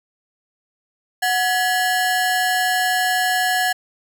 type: ring-modulated tone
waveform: 40% pulse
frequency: 1212 Hz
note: D#6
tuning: 46 cents flat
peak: -13 dBFS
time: 1.22-3.73 s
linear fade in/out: 10 ms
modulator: 476 Hz
effects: none